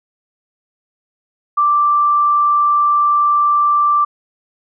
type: tone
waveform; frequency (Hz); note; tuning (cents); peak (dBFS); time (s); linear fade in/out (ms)
sine; 1174.7; D6; 0; -10; 1.57-4.05; 10
effects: none